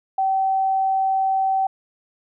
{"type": "tone", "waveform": "sine", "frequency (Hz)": 769, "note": "G5", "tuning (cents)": -33, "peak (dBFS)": -17, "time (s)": [0.18, 1.67], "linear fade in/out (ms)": 5, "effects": []}